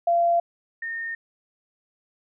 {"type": "tone pair in turn", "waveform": "sine", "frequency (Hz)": [686, 1831.4], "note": ["F5", "A#6"], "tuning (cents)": [-31, -31], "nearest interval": "octave + perfect fourth", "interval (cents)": 1700, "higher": "second", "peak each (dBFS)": [-17, -28], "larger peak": "first", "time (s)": [[0.07, 0.4], [0.82, 1.15]], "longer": "neither", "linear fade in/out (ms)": 5, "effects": []}